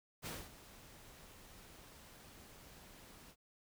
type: noise with ADSR envelope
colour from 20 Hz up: pink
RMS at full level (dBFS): -43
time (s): 0.22-3.36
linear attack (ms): 43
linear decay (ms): 220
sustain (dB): -15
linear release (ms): 63
effects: none